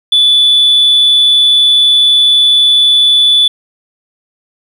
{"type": "tone", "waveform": "sine", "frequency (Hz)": 3468, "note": "A7", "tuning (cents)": -26, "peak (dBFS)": -3, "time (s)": [0.12, 3.48], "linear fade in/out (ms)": 5, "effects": ["tanh soft clip ceiling -2 dBFS", "7-bit"]}